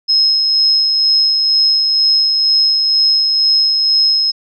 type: tone with tremolo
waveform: sine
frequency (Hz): 5150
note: E8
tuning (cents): -41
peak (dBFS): -8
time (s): 0.08-4.32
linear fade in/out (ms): 20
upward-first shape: sine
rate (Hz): 2.1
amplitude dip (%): 30
effects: none

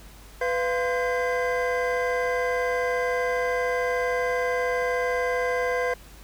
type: tone cluster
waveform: triangle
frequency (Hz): 498 / 691 / 1036 / 1595 / 2040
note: B4 / F5 / C6 / G6 / C7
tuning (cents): +14 / -19 / -17 / +30 / -44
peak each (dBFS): -23 / -29 / -31 / -30 / -31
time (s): 0.41-5.94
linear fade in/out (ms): 5
effects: added 50 Hz sine -46 dBFS peak until 6.23 s + pink hiss -50 dBFS RMS until 6.23 s

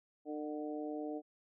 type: harmonic tone with a mistuned harmonic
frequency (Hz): 151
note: D3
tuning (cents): +48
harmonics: 2 / 3 / 4 / 5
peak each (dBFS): -40 / -44 / -46 / -48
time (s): 0.25-1.22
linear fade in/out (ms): 50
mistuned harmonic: 5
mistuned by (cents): -28
effects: none

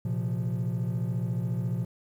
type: chord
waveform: triangle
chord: Bb suspended second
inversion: none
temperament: equal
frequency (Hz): 116.54 / 130.81 / 174.61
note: Bb2 / C3 / F3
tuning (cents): 0 / 0 / 0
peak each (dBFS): -27 / -29 / -29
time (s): 0.05-1.85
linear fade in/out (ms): 5
effects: tanh soft clip ceiling -21 dBFS + 10-bit

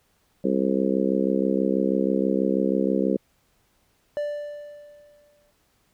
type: harmonic tone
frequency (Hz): 66.2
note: C2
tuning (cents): +21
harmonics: 3 / 4 / 5 / 6 / 7 / 8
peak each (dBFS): -25 / -26 / -27 / -28 / -28 / -29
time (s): 0.44-3.17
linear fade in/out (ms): 5
type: tone with exponential decay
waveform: triangle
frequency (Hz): 587.3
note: D5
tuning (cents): 0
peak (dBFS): -21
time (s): 4.17-5.51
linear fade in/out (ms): 0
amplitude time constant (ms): 290
effects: pink hiss -66 dBFS RMS until 5.93 s

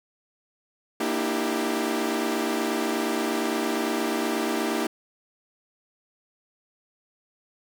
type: chord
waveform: sawtooth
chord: E half-diminished seventh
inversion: second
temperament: equal with one note detuned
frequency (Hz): 233.1 / 301.1 / 329.6 / 392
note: Bb3 / D4 / E4 / G4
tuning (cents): 0 / +43 / 0 / 0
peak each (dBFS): -26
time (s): 1-4.87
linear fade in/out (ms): 5
effects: none

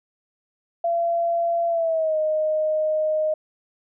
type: tone with pitch glide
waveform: sine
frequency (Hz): 680 to 620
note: F5 to D#5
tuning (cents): -46 to -6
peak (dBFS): -19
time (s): 0.84-3.34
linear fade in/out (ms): 5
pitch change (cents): -160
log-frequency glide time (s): 1.68-2.18
effects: none

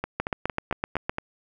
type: two click trains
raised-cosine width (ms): 0.5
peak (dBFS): -13 / -10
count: 6 / 8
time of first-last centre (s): 0.04-1.184 / 0.2-1.095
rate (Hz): 4.37 / 7.82
effects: none

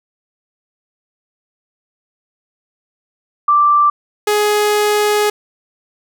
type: tone pair in turn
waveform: sine / sawtooth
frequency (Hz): 1174.7 / 418.3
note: D6 / G#4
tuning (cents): 0 / +12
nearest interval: octave + tritone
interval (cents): 1788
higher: first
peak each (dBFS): -8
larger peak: neither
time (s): 3.48-3.9 / 4.27-5.3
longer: second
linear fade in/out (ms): 5
effects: none

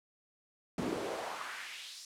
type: noise with high-pass filter sweep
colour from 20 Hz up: brown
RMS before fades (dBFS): -40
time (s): 0.78-2.05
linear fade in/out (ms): 2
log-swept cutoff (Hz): 220 to 5500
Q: 2
effects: low-pass 11000 Hz 12 dB/octave

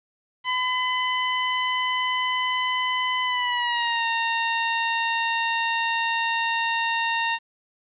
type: tone with pitch glide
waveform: 15% pulse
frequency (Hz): 1009 to 919.9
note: B5 to A#5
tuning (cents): +37 to -23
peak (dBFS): -15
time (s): 0.44-7.39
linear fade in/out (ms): 50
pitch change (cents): -160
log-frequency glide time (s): 3.23-4.06
effects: resampled to 8000 Hz + 9-bit

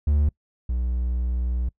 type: tone pair in turn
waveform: triangle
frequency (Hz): 73.42 / 61.17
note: D2 / B1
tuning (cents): 0 / -16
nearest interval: minor third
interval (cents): 316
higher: first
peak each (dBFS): -15 / -20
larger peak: first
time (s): 0.07-0.29 / 0.69-1.69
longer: second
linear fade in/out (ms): 5
effects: noise-tail reverb RT60 0.1 s tail -24 dB re dry

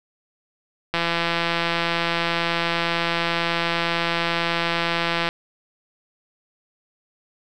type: click train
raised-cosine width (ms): 0.3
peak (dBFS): -6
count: 736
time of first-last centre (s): 0.94-5.289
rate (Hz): 169
effects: none

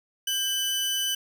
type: tone pair together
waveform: sawtooth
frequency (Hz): 1588.1 / 2998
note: G6 / F#7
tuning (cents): +22 / +22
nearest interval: major seventh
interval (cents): 1100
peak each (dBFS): -33 / -22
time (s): 0.27-1.15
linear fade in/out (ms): 5
effects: none

